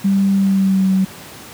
sine tone with pitch glide, 196 to 189.98 Hz, G3 to F#3, 0 to +46 cents, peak -11 dBFS, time 0.04-1.05 s, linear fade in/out 10 ms, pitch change -54 cents, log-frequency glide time 0.35-0.89 s, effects pink hiss -36 dBFS RMS until 1.53 s + high-pass 100 Hz 12 dB/octave

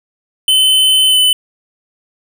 square tone with pitch glide, 3047 to 3015 Hz, G7 to F#7, -50 to +32 cents, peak -8 dBFS, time 0.48-1.33 s, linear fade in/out 2 ms, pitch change -18 cents, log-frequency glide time 1.08-1.18 s, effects none

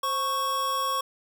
square tone pair together, 523.3 / 1107.3 Hz, C5 / C#6, 0 / -2 cents, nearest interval octave + minor second, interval 1298 cents, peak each -36 / -26 dBFS, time 0.03-1.01 s, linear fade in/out 5 ms, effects none

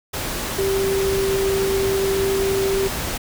sine tone in noise, 389.1 Hz, G4, 13 cents flat, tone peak -18 dBFS, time 0.58-2.88 s, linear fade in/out 10 ms, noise pink, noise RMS -26 dBFS, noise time 0.13-3.18 s, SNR +5 dB, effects none

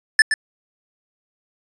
square tone with echo, 1751 Hz, A6, 9 cents flat, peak -8 dBFS, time 0.19-0.22 s, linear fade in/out 2 ms, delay 120 ms, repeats 1, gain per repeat -9 dB, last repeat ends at 0.34 s, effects resampled to 22050 Hz

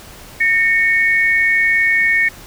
sine tone pair together, 1832.2 / 2215 Hz, A#6 / C#7, -30 / -2 cents, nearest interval minor third, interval 328 cents, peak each -14 dBFS, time 0.4-2.29 s, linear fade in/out 10 ms, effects pink hiss -38 dBFS RMS until 2.46 s

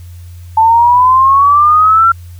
sine exponential sweep, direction up, 880 to 1370 Hz, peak -4 dBFS, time 0.57-2.12 s, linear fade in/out 5 ms, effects added 87 Hz sine -28 dBFS peak until 2.39 s + white hiss -47 dBFS RMS until 2.39 s

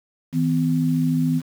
sine tone pair together, 159.82 / 253.7 Hz, D#3 / B3, +47 / +47 cents, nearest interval minor sixth, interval 800 cents, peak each -20 dBFS, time 0.32-1.42 s, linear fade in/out 50 ms, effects 7-bit

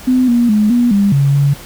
sine tone with pitch steps, 254.6 / 238.5 / 211.3 / 241.2 / 200.7 / 139.7 / 141.4 Hz, C4 / A#3 / G#3 / B3 / G3 / C#3 / C#3, -47 / +40 / +30 / -41 / +41 / +14 / +35 cents, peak -8 dBFS, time 0.07-1.54 s, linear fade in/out 10 ms, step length 210 ms, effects pink hiss -34 dBFS RMS until 1.65 s

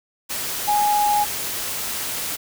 sine tone in noise, 830.6 Hz, G#5, in tune, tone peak -16 dBFS, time 0.67-1.25 s, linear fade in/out 20 ms, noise white, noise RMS -27 dBFS, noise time 0.29-2.37 s, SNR +8 dB, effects none

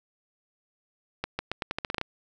accelerating click train, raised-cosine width 0.3 ms, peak -13 dBFS, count 11, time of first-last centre 1.24-2.014 s, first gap 150 ms, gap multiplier 0.84, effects none

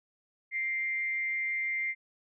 sine tone with frequency modulation, 2098 Hz, C7, 4 cents sharp, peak -29 dBFS, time 0.51-1.95 s, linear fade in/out 50 ms, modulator 224 Hz, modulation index 0.25, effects none

